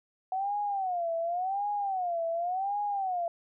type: tone with vibrato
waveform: sine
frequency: 740 Hz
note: F#5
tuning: in tune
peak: -28 dBFS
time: 0.32-3.28 s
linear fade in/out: 2 ms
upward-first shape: sine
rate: 0.9 Hz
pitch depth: 190 cents each way
effects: none